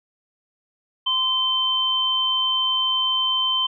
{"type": "tone pair together", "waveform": "sine", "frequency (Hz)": [1033, 3096], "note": ["C6", "G7"], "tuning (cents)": [-22, -22], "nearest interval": "octave + perfect fifth", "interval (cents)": 1900, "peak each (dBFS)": [-26, -19], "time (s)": [1.06, 3.67], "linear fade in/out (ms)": 10, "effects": []}